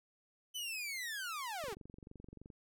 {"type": "linear sweep", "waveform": "sawtooth", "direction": "down", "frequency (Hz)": [3054, 346.8], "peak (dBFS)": -36, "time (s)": [0.54, 1.75], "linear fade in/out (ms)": 20}
{"type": "click train", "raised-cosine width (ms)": 3, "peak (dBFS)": -39, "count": 21, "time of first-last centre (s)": [1.64, 2.502], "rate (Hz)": 23.2}
{"effects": []}